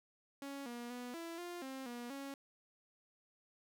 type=tone with pitch steps; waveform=sawtooth; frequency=278.1 / 239.3 / 245.7 / 334 / 350.2 / 265.6 / 240.5 / 276 Hz; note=C#4 / A#3 / B3 / E4 / F4 / C4 / B3 / C#4; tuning=+6 / +46 / -9 / +23 / +5 / +26 / -46 / -7 cents; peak=-40 dBFS; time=0.42-2.34 s; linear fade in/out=2 ms; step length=240 ms; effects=none